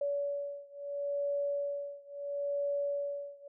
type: beating tone pair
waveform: sine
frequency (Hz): 569 / 569.74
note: C#5 / C#5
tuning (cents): +45 / +47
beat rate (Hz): 0.74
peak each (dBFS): -35 / -36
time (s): 0.01-3.48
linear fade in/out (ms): 5
effects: none